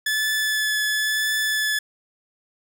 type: tone with vibrato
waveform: sawtooth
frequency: 1728 Hz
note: A6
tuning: 32 cents flat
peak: -17 dBFS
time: 0.06-1.79 s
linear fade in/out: 5 ms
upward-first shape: triangle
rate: 0.97 Hz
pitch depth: 14 cents each way
effects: none